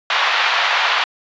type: band-pass noise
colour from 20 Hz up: pink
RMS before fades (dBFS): -17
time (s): 0.1-1.04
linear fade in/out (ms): 2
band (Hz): 830 to 3800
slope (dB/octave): 24
effects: resampled to 16000 Hz